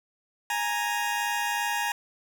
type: tone pair together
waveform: 20% pulse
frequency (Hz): 829.5 / 932.3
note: G#5 / A#5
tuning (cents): -2 / 0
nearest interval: major second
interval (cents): 202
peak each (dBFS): -24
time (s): 0.5-1.92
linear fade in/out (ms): 2
effects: none